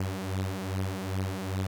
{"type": "beating tone pair", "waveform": "sawtooth", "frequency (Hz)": [94, 96.5], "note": ["F#2", "G2"], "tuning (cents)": [28, -27], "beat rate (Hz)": 2.5, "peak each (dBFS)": -29, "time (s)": [0, 1.67], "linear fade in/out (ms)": 5, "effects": []}